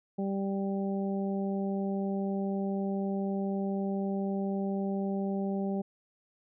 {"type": "harmonic tone", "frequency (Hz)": 196, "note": "G3", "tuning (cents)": 0, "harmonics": [1, 2, 3, 4], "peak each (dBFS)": [-30, -36, -40, -42], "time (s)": [0.18, 5.82], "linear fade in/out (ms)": 10, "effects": []}